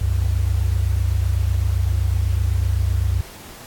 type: tone pair together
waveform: sine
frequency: 66.8 / 94.68 Hz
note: C2 / F#2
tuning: +36 / +40 cents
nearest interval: tritone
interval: 604 cents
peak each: -19 dBFS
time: 0.01-3.21 s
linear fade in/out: 5 ms
effects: pink hiss -40 dBFS RMS until 3.66 s + AAC 64 kbps